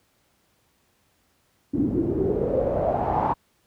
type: noise with low-pass filter sweep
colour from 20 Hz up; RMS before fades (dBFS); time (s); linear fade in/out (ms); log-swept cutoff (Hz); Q
pink; -23; 1.73-3.34; 20; 270 to 960; 6.4
effects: pink hiss -66 dBFS RMS until 3.66 s + high-pass 60 Hz 12 dB/octave